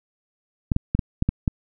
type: clicks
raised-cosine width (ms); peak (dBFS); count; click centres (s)
5; -7; 7; 0.718 / 0.764 / 0.95 / 0.992 / 1.224 / 1.29 / 1.478
effects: none